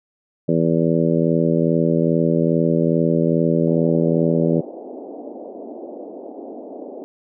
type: harmonic tone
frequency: 82.41 Hz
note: E2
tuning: in tune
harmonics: 2 / 3 / 4 / 5 / 6 / 7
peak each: -19 / -21 / -22 / -23 / -24 / -24 dBFS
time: 0.48-4.61 s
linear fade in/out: 10 ms
type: band-pass noise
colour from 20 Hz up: pink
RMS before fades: -34 dBFS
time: 3.67-7.04 s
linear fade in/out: 0 ms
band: 250 to 710 Hz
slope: 48 dB/octave
effects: none